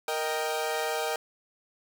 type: chord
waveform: sawtooth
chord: Eb major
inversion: second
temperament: equal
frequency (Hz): 466.2 / 622.3 / 784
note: Bb4 / Eb5 / G5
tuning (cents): 0 / 0 / 0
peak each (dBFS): -28 / -29 / -29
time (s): 0.08-1.16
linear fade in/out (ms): 2
effects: none